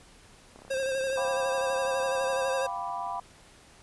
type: click train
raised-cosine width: 1 ms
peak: -34 dBFS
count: 65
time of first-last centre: 0.56-2.482 s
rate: 33.3 Hz
type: tone with vibrato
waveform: square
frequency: 532 Hz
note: C5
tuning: 29 cents sharp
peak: -28 dBFS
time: 0.7-2.67 s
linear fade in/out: 10 ms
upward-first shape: sine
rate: 12 Hz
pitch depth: 36 cents each way
type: chord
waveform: sine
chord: G dominant seventh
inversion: third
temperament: equal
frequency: 698.5 / 784 / 987.8 / 1174.7 Hz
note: F5 / G5 / B5 / D6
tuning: 0 / 0 / 0 / 0 cents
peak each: -37 / -37 / -34 / -40 dBFS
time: 1.17-3.2 s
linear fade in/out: 5 ms
effects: pink hiss -55 dBFS RMS until 3.82 s + resampled to 24000 Hz